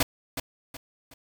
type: noise with echo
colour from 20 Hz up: pink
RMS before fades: -22 dBFS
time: 0-0.03 s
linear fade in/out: 5 ms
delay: 370 ms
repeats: 3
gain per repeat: -9 dB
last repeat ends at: 1.14 s
effects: none